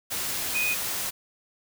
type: tone in noise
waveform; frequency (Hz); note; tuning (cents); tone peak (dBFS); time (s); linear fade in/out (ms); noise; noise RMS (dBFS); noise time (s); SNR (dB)
sine; 2489; D#7; 0; -24; 0.54-0.75; 20; white; -30; 0.1-1.11; +3
effects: none